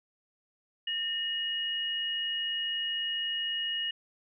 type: tone pair together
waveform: sine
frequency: 1818 / 2886 Hz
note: A#6 / F#7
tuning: -44 / -44 cents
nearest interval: minor sixth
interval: 800 cents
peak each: -38 / -30 dBFS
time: 0.87-3.91 s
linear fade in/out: 5 ms
effects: none